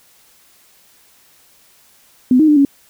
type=tone with pitch steps; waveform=sine; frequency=252.8 / 311.3 / 298.2 / 279.4 Hz; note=B3 / D#4 / D4 / C#4; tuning=+41 / +1 / +27 / +14 cents; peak=-7 dBFS; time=2.31-2.65 s; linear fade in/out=2 ms; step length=85 ms; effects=white hiss -51 dBFS RMS until 2.89 s